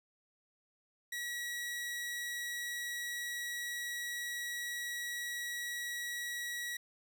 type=tone; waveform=sawtooth; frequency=1922 Hz; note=B6; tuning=48 cents flat; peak=-34 dBFS; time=1.12-6.77 s; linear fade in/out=5 ms; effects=none